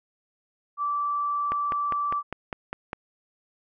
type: tone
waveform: sine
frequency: 1163 Hz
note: D6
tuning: 17 cents flat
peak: -24 dBFS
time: 0.77-2.23 s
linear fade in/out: 50 ms
type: click train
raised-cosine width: 0.5 ms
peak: -16 dBFS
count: 8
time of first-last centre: 1.52-2.931 s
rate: 4.96 Hz
effects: none